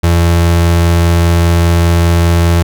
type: tone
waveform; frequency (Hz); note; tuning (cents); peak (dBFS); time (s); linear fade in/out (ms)
35% pulse; 85; F2; -46; -5; 0.03-2.63; 10
effects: none